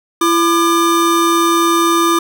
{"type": "tone pair together", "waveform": "square", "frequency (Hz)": [336.7, 1200], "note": ["E4", "D6"], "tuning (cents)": [37, 37], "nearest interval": "octave + minor seventh", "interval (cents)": 2200, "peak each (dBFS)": -14, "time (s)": [0.21, 2.19], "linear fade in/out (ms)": 5, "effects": []}